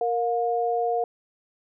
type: tone pair together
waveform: sine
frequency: 466.2 / 712 Hz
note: A#4 / F5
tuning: 0 / +33 cents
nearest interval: perfect fifth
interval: 733 cents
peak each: -25 / -24 dBFS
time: 0.01-1.04 s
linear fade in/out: 2 ms
effects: none